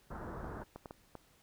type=low-pass noise; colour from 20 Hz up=pink; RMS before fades=-44 dBFS; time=0.1-0.64 s; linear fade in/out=10 ms; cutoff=1600 Hz; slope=48 dB/octave
type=clicks; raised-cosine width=1 ms; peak=-31 dBFS; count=6; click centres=0.445 / 0.619 / 0.76 / 0.858 / 0.909 / 1.153 s
effects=pink hiss -67 dBFS RMS until 1.42 s